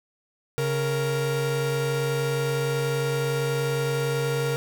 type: tone pair together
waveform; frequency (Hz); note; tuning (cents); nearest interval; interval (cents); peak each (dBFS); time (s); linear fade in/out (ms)
45% pulse; 138.59 / 466.5; C#3 / A#4; 0 / +1; octave + major sixth; 2101; -26; 0.58-4.56; 0
effects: none